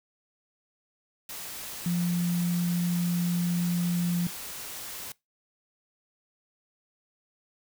sine tone in noise, 174.4 Hz, F3, 2 cents flat, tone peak -24 dBFS, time 1.86-4.27 s, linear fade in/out 2 ms, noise white, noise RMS -39 dBFS, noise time 1.29-5.12 s, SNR +12 dB, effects noise-tail reverb RT60 0.2 s tail -22 dB re dry

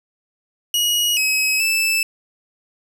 sawtooth tone with pitch steps, 2900 / 2550 / 2635 Hz, F#7 / D#7 / E7, -35 / +42 / -1 cents, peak -13 dBFS, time 0.74-2.03 s, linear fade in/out 2 ms, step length 430 ms, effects none

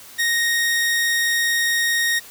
sawtooth tone, 1864.7 Hz, A#6, in tune, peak -14 dBFS, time 0.18-2.2 s, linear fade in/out 20 ms, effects white hiss -42 dBFS RMS until 2.3 s

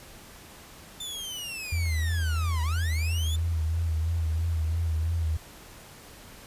sawtooth linear two-way sweep, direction down then up, 3567 to 941 to 3567 Hz, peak -31 dBFS, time 1-3.36 s, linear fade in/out 5 ms, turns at 2.62 s
sine tone with vibrato, 81.5 Hz, E2, 19 cents flat, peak -24 dBFS, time 1.72-5.37 s, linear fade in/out 5 ms, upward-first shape sine, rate 3 Hz, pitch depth 55 cents each way
effects pink hiss -48 dBFS RMS until 6.46 s + resampled to 32000 Hz

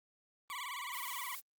20% pulse tone with vibrato, 1058 Hz, C6, 19 cents sharp, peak -35 dBFS, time 0.5-1.35 s, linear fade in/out 0 ms, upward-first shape sine, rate 19 Hz, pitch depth 160 cents each way
blue noise, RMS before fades -45 dBFS, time 0.92-1.41 s, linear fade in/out 20 ms
effects Opus 24 kbps

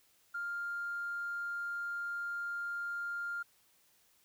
triangle tone with tanh clipping, 1400 Hz, F6, 4 cents sharp, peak -35 dBFS, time 0.34-3.43 s, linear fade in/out 10 ms, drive 1 dB, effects white hiss -69 dBFS RMS until 4.24 s

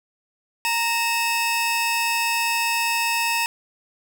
sawtooth tone pair together, 927.5 / 2600 Hz, A#5 / E7, -9 / -24 cents, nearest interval octave + tritone, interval 1785 cents, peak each -19 / -20 dBFS, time 0.65-3.46 s, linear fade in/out 0 ms, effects none

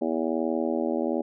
harmonic tone, 81.1 Hz, E2, 28 cents flat, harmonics 3 / 4 / 5 / 6 / 7 / 8 / 9 / 10, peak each -29 / -29 / -31 / -42 / -31 / -37 / -38 / -40 dBFS, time 0.01-1.22 s, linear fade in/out 10 ms, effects none

